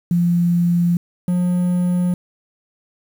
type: tone pair in turn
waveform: sine / triangle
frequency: 173.2 / 178.28 Hz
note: F3 / F3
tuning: -14 / +36 cents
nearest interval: minor second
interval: 50 cents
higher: second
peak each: -13 dBFS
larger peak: neither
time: 0.11-0.97 / 1.28-2.14 s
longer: neither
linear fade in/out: 2 ms
effects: 7-bit